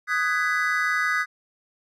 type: chord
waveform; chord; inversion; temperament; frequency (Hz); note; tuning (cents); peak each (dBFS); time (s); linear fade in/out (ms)
triangle; G# minor seventh; second; just; 1245.9 / 1495.1 / 1661.2 / 1993.5; D#6 / F#6 / G#6 / B6; +2 / +18 / 0 / +16; -25; 0.07-1.26; 50
effects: none